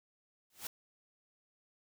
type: noise with exponential growth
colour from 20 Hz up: white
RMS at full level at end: -37 dBFS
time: 0.5-0.67 s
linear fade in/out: 2 ms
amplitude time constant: 35 ms
effects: none